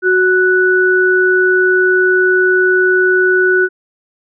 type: tone pair together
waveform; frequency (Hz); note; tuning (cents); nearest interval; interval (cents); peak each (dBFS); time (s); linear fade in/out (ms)
sine; 370 / 1480; F#4 / F#6; 0 / 0; 2 octaves; 2400; -11; 0.02-3.69; 50
effects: none